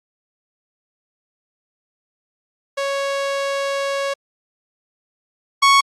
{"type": "tone pair in turn", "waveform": "sawtooth", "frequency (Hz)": [554.4, 1108.8], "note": ["C#5", "C#6"], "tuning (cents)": [0, 0], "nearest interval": "octave", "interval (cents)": 1200, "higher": "second", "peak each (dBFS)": [-16, -6], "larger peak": "second", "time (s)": [[2.77, 4.14], [5.62, 5.81]], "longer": "first", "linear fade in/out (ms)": 10, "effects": ["low-pass 7000 Hz 12 dB/octave", "Opus 48 kbps"]}